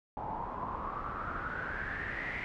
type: noise with low-pass filter sweep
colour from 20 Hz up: pink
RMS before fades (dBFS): -38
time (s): 0.17-2.44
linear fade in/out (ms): 0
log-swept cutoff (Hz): 850 to 2100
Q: 8.3
effects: none